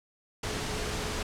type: tone in noise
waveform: sine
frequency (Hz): 426.2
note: G#4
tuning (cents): +45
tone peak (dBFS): -41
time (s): 0.43-1.23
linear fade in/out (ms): 5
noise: pink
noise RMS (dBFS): -33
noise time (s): 0.43-1.23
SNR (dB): -11
effects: low-pass 8000 Hz 12 dB/octave